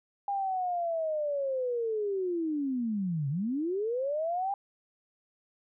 sine linear two-way sweep, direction down then up, 809 to 132.9 to 809 Hz, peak -28 dBFS, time 0.28-4.54 s, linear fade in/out 2 ms, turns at 3.29 s, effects none

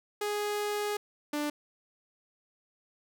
sawtooth tone pair in turn, 415.3 / 295.4 Hz, G#4 / D4, 0 / +10 cents, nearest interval tritone, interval 590 cents, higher first, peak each -26 dBFS, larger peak neither, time 0.21-0.97 / 1.33-1.5 s, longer first, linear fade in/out 5 ms, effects none

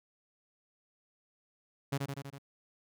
sawtooth tone with echo, 139 Hz, C#3, 5 cents sharp, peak -26 dBFS, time 1.92-1.98 s, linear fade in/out 10 ms, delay 81 ms, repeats 5, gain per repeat -3 dB, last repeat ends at 2.385 s, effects none

